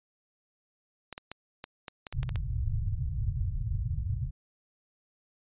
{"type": "clicks", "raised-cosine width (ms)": 0.2, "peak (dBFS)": -21, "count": 10, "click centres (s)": [1.127, 1.179, 1.316, 1.641, 1.882, 2.068, 2.126, 2.231, 2.292, 2.358]}
{"type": "low-pass noise", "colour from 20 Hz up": "white", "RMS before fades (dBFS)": -31, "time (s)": [2.13, 4.31], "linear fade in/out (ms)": 20, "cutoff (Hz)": 130, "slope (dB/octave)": 48}
{"effects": ["resampled to 8000 Hz"]}